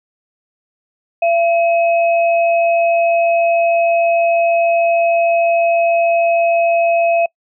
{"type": "tone pair together", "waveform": "sine", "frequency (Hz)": [676.6, 2552], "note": ["E5", "D#7"], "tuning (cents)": [45, 43], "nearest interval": "octave + major seventh", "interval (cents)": 2298, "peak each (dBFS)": [-11, -22], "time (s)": [1.22, 7.26], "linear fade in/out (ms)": 5, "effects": ["noise-tail reverb RT60 0.1 s tail -25 dB re dry"]}